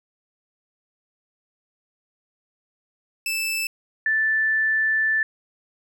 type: tone pair in turn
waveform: sawtooth / sine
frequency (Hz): 2637 / 1760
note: E7 / A6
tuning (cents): 0 / 0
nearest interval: perfect fifth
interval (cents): 700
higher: first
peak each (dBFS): -20 / -18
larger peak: second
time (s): 3.26-3.67 / 4.06-5.23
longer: second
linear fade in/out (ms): 2
effects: none